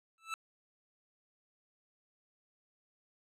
25% pulse tone with exponential growth, 1318.5 Hz, E6, in tune, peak -29 dBFS, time 0.18-0.34 s, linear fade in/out 1 ms, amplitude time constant 33 ms, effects low-pass 9000 Hz 12 dB/octave

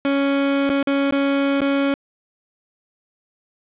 30% pulse tone with dropouts, 278 Hz, C#4, 5 cents sharp, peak -14 dBFS, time 0.05-1.94 s, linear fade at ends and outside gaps 1 ms, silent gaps 0.694-0.7 / 0.828-0.872 / 1.109-1.123 / 1.606-1.616 s, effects resampled to 8000 Hz + 7-bit

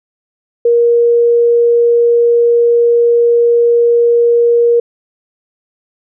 sine tone, 472.1 Hz, A#4, 22 cents sharp, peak -6 dBFS, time 0.65-4.8 s, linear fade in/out 5 ms, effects none

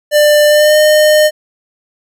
square tone with pitch glide, 595 to 609.6 Hz, D5 to D#5, +22 to -36 cents, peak -6 dBFS, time 0.11-1.31 s, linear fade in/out 50 ms, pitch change +42 cents, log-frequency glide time 0.47-0.77 s, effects none

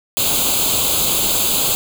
white noise with comb filter, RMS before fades -17 dBFS, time 0.17-1.75 s, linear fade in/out 0 ms, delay 0.27 ms, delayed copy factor +0.85, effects none

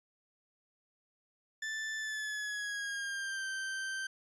40% pulse tone with pitch glide, 1760 to 1559 Hz, A6 to G6, 0 to -10 cents, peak -35 dBFS, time 1.62-4.07 s, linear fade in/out 5 ms, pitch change -210 cents, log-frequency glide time 1.97-3.47 s, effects resampled to 22050 Hz

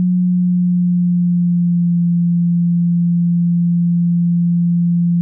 sine tone with pitch glide, 180.2 to 172.36 Hz, F#3 to F3, -45 to -22 cents, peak -11 dBFS, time 0-5.21 s, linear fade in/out 0 ms, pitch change -77 cents, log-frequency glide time 0.16-2 s, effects none

